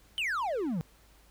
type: exponential sweep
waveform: triangle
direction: down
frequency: 3136 to 148.7 Hz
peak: -27 dBFS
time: 0.18-0.81 s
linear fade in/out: 0 ms
effects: added 52 Hz sine -60 dBFS peak until 1.3 s + pink hiss -62 dBFS RMS until 1.3 s